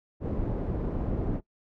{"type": "low-pass noise", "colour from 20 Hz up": "pink", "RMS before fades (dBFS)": -30, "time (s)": [0.2, 1.41], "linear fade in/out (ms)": 50, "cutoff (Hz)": 450, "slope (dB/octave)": 12, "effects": ["noise-tail reverb RT60 0.1 s tail -19 dB re dry"]}